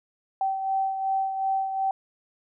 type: beating tone pair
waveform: sine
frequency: 772 / 774.7 Hz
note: G5 / G5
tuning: -27 / -21 cents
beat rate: 2.7 Hz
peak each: -24 / -33 dBFS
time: 0.41-1.91 s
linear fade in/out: 2 ms
effects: none